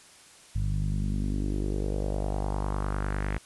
sawtooth tone with low-pass filter sweep, 49.91 Hz, G1, 32 cents sharp, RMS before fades -29 dBFS, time 0.55-3.38 s, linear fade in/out 0 ms, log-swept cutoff 120 to 2100 Hz, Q 2.6, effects white hiss -53 dBFS RMS until 3.45 s + resampled to 24000 Hz

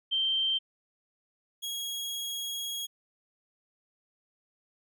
sine / sawtooth tone pair in turn, 3136 / 3306 Hz, G7 / G#7, 0 / -9 cents, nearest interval minor second, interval 91 cents, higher second, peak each -25 / -30 dBFS, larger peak first, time 0.11-0.59 / 1.62-2.87 s, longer second, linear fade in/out 20 ms, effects none

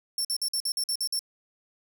25% pulse tone bursts, 5420 Hz, E8, 47 cents sharp, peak -21 dBFS, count 9, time 0.18-1.192 s, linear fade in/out 2 ms, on 68 ms, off 50 ms, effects none

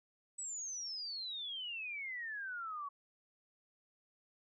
sine exponential sweep, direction down, 8030 to 1108.7 Hz, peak -40 dBFS, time 0.38-2.89 s, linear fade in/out 10 ms, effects none

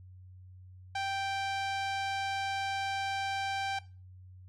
sawtooth tone with low-pass filter, 784 Hz, G5, in tune, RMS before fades -34 dBFS, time 0.95-3.79 s, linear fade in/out 5 ms, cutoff 5100 Hz, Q 0.81, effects noise-tail reverb RT60 0.3 s tail -17 dB re dry + added 92 Hz sine -49 dBFS peak until 4.48 s

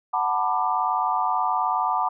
sine chord, B minor seventh, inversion second, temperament just, 740.8 / 889 / 987.8 / 1185.3 Hz, F#5 / A5 / B5 / D6, +2 / +18 / 0 / +16 cents, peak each -26 dBFS, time 0.13-2.09 s, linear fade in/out 10 ms, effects none

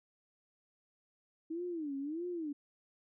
sine tone with vibrato, 312.5 Hz, D#4, 8 cents sharp, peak -36 dBFS, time 1.5-2.53 s, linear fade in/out 10 ms, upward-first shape sine, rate 1.6 Hz, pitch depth 230 cents each way, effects none

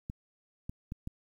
clicks, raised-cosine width 5 ms, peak -25 dBFS, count 4, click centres 0.099 / 0.695 / 0.921 / 1.074 s, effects 10-bit

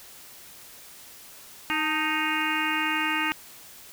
harmonic tone with a mistuned harmonic, 311.1 Hz, D#4, in tune, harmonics 1 / 3 / 4 / 5 / 6 / 7 / 8 / 9, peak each -32 / -32 / -32 / -32 / -32 / -32 / -32 / -32 dBFS, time 1.7-3.32 s, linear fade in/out 0 ms, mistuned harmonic 3, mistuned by -63 cents, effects white hiss -47 dBFS RMS until 3.92 s

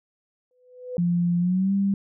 sine tone with exponential growth, 500 Hz, B4, 21 cents sharp, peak -26 dBFS, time 0.51-0.97 s, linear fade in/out 1 ms, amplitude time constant 99 ms
sine tone with pitch glide, 173.9 to 197.46 Hz, F3 to G3, -7 to +13 cents, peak -19 dBFS, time 0.98-1.94 s, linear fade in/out 2 ms, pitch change +220 cents, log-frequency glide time 1.39-1.73 s
effects none

